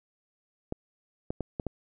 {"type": "clicks", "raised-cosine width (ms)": 2, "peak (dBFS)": -18, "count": 5, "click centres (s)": [0.724, 1.305, 1.407, 1.598, 1.667], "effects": []}